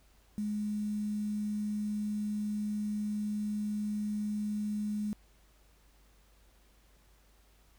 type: tone with quantisation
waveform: sine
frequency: 209.6 Hz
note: G#3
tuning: 16 cents sharp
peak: -31 dBFS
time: 0.38-5.13 s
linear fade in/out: 0 ms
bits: 9
effects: added 50 Hz sine -62 dBFS peak until 7.78 s + pink hiss -67 dBFS RMS until 7.78 s